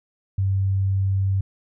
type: tone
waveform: sine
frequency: 96.8 Hz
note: G2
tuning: 21 cents flat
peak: -18 dBFS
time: 0.38-1.41 s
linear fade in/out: 5 ms
effects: none